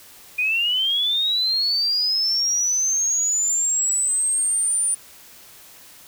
sine linear sweep, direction up, 2438 to 9397 Hz, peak -18 dBFS, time 0.38-4.95 s, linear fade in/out 10 ms, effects white hiss -46 dBFS RMS until 6.07 s

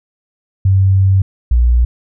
sine tone pair in turn, 96.1 / 59.72 Hz, G2 / A#1, -34 / +43 cents, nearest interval minor sixth, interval 823 cents, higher first, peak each -7 dBFS, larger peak neither, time 0.65-1.22 / 1.51-1.85 s, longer first, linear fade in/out 5 ms, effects none

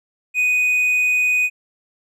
triangle tone, 2489 Hz, D#7, in tune, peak -13 dBFS, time 0.34-1.5 s, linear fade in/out 50 ms, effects none

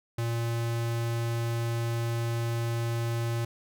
square tone, 116.54 Hz, A#2, in tune, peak -28 dBFS, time 0.18-3.45 s, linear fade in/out 5 ms, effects none

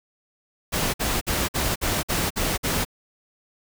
pink noise bursts, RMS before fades -24 dBFS, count 8, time 0.72-2.851 s, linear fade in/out 20 ms, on 220 ms, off 53 ms, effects none

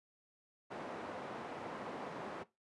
white band-pass noise, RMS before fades -45 dBFS, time 0.7-2.44 s, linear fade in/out 20 ms, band 190 to 870 Hz, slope 12 dB/octave, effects noise-tail reverb RT60 0.2 s tail -17 dB re dry + resampled to 24000 Hz

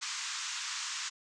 white band-pass noise, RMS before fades -38 dBFS, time 0.01-1.1 s, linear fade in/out 20 ms, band 990 to 7400 Hz, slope 48 dB/octave, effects resampled to 22050 Hz

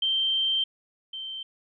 sine tone pair in turn, 3136 / 3118 Hz, G7 / G7, 0 / -10 cents, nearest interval unison, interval 10 cents, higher first, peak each -22 / -33 dBFS, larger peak first, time 0.02-0.64 / 1.13-1.43 s, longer first, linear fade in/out 5 ms, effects none

